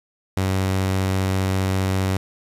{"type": "tone", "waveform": "sawtooth", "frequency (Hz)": 95, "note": "F#2", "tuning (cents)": 46, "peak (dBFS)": -15, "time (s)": [0.37, 2.17], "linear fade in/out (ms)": 0, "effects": ["resampled to 32000 Hz", "7-bit"]}